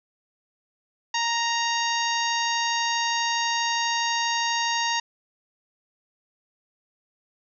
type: harmonic tone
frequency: 932.3 Hz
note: A#5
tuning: in tune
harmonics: 1 / 2 / 3 / 4 / 5 / 6 / 7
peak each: -26 / -29 / -31 / -32 / -33 / -34 / -34 dBFS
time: 1.14-5 s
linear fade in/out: 5 ms
effects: none